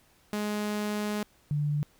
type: tone pair in turn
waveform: sawtooth / sine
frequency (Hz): 209.2 / 147.37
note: G#3 / D3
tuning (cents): +13 / +6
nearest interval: tritone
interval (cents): 607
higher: first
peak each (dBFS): -25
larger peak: neither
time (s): 0.33-1.23 / 1.51-1.83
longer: first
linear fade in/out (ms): 0
effects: pink hiss -63 dBFS RMS until 1.99 s